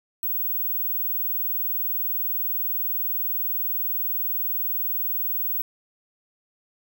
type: tone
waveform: sine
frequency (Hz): 15740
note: B9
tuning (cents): -7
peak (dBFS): -23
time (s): 0.23-5.62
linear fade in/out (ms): 5
effects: none